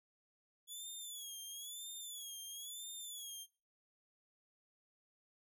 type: tone with vibrato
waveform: 15% pulse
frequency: 3400 Hz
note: G#7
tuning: 40 cents sharp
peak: -39 dBFS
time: 0.67-3.47 s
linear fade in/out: 50 ms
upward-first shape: sine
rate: 1 Hz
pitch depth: 110 cents each way
effects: noise-tail reverb RT60 0.4 s tail -23 dB re dry